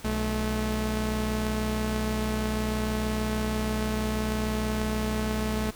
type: tone pair together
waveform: sawtooth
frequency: 60.62 / 216.2 Hz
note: B1 / A3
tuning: -32 / -30 cents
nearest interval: octave + minor seventh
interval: 2202 cents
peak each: -26 / -24 dBFS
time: 0.04-5.71 s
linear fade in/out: 10 ms
effects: pink hiss -47 dBFS RMS until 5.75 s